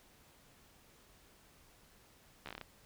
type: slowing click train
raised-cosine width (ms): 0.3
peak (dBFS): -28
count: 8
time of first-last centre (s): 2.46-2.613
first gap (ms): 13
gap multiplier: 1.17
effects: pink hiss -64 dBFS RMS until 2.85 s